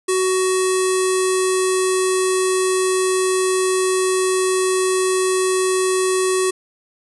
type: tone with low-pass filter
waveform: square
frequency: 373.3 Hz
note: F#4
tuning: 15 cents sharp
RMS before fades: -18 dBFS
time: 0.08-6.51 s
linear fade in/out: 10 ms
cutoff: 8900 Hz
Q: 5.2
effects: none